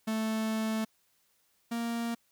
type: tone pair in turn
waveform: 45% pulse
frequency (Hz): 220 / 233.1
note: A3 / A#3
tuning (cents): 0 / 0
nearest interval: minor second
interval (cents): 100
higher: second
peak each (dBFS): -29 / -31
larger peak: first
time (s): 0.07-0.85 / 1.71-2.15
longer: first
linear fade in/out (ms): 10
effects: white hiss -71 dBFS RMS until 2.31 s